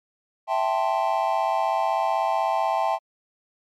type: chord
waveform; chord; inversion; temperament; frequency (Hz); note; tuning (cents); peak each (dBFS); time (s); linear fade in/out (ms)
triangle; A minor seventh; second; equal; 659.3 / 784 / 880 / 1046.5; E5 / G5 / A5 / C6; 0 / 0 / 0 / 0; -24 / -23 / -24 / -27; 0.47-2.99; 50
effects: MP3 96 kbps